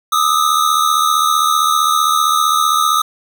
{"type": "tone pair together", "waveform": "square", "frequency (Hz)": [1210, 1285.4], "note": ["D#6", "E6"], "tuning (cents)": [-49, -44], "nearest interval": "minor second", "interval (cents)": 105, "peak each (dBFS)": -15, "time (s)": [0.12, 3.02], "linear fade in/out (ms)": 5, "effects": []}